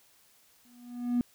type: tone with exponential growth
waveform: triangle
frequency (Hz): 242.9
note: B3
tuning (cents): -29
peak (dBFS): -18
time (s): 0.65-1.21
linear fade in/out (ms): 0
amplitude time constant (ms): 120
effects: tanh soft clip ceiling -20 dBFS + white hiss -63 dBFS RMS until 1.34 s